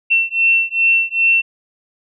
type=beating tone pair; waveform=sine; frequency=2700 / 2702.5 Hz; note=E7 / E7; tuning=+41 / +42 cents; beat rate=2.5 Hz; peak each=-15 dBFS; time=0.1-1.42 s; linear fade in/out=20 ms; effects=none